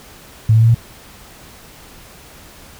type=tone with pitch steps; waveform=sine; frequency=110 / 112.05 / 114.14 / 116.27 Hz; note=A2 / A2 / A#2 / A#2; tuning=0 / +32 / -36 / -4 cents; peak=-7 dBFS; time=0.49-0.746 s; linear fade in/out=5 ms; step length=64 ms; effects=pink hiss -41 dBFS RMS until 2.79 s